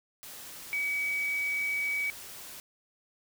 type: tone in noise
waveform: sine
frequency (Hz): 2273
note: C#7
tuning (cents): +43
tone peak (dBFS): -28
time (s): 0.73-2.1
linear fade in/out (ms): 0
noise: white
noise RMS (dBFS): -45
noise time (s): 0.23-2.6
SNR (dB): +14
effects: none